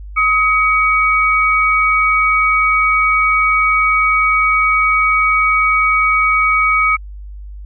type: tone pair together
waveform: sine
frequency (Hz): 1265.6 / 2255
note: D#6 / C#7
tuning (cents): +29 / +29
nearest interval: minor seventh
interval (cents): 1000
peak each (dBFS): -13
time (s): 0.16-6.97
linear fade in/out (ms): 20
effects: added 50 Hz sine -28 dBFS peak until 7.65 s